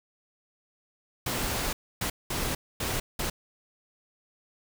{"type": "noise bursts at uneven times", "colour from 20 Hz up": "pink", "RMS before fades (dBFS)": -30, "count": 5, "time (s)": [[1.26, 1.73], [2.01, 2.1], [2.3, 2.55], [2.8, 3], [3.19, 3.3]], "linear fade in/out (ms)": 5, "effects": []}